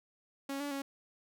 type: tone with pitch steps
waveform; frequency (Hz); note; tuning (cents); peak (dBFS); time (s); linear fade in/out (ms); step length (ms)
sawtooth; 275.7 / 287 / 276; C#4 / D4 / C#4; -9 / -40 / -7; -32; 0.49-0.82; 5; 110
effects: none